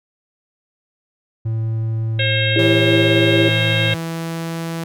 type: tone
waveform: triangle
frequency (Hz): 111.8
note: A2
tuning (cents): +28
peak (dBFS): -16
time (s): 1.45-3.95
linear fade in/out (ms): 10
type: harmonic tone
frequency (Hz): 537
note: C5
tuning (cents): +45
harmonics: 1 / 3 / 4 / 5 / 6 / 7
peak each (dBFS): -24 / -24 / -24 / -24 / -24 / -24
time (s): 2.19-3.94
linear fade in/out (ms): 5
type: chord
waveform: sine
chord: C# diminished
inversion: first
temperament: just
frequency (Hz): 332.6 / 399.1 / 554.4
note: E4 / G4 / C#5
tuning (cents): +16 / +31 / 0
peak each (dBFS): -16 / -21 / -21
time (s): 2.56-3.49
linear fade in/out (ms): 2
type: tone with pitch glide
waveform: sawtooth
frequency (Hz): 164.2 to 165.44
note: E3 to E3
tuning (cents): -6 to +7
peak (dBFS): -19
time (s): 2.59-4.84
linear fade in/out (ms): 2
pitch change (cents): +13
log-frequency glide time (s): 3.53-4.59
effects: none